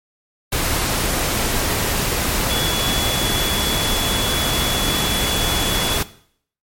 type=tone in noise; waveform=sine; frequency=3400 Hz; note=G#7; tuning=40 cents sharp; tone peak=-22 dBFS; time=2.5-5.98 s; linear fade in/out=5 ms; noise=pink; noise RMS=-20 dBFS; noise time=0.52-6.03 s; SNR=-5 dB; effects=noise-tail reverb RT60 0.6 s tail -17 dB re dry + MP3 64 kbps